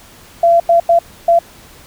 sine tone bursts at uneven times, 680 Hz, F5, 46 cents flat, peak -6 dBFS, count 4, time 0.43-0.6 / 0.69-0.8 / 0.89-0.99 / 1.28-1.39 s, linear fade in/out 5 ms, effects pink hiss -41 dBFS RMS until 1.86 s

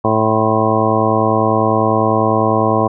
harmonic tone with a mistuned harmonic, 110 Hz, A2, in tune, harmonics 1 / 2 / 3 / 4 / 5 / 6 / 7 / 9 / 10, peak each -20 / -20 / -20 / -20 / -20 / -20 / -20 / -20 / -20 dBFS, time 0.04-2.88 s, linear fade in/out 10 ms, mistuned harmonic 10, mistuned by -48 cents, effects none

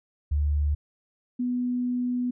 sine tone pair in turn, 73.42 / 247 Hz, D2 / B3, 0 / 0 cents, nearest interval octave + major sixth, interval 2100 cents, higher second, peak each -21 / -24 dBFS, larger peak first, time 0.31-0.75 / 1.39-2.31 s, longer second, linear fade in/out 10 ms, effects none

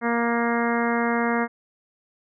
harmonic tone, 234.8 Hz, A#3, 13 cents sharp, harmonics 1 / 2 / 3 / 4 / 5 / 6 / 7 / 8 / 9, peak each -24 / -27 / -29 / -30 / -31 / -32 / -32 / -33 / -34 dBFS, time 0.01-1.48 s, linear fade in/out 50 ms, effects none

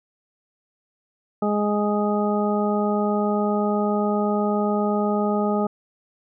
harmonic tone, 207.7 Hz, G#3, in tune, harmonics 1 / 2 / 3 / 4 / 6, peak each -22 / -25 / -27 / -28 / -30 dBFS, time 1.42-5.67 s, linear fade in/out 5 ms, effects none

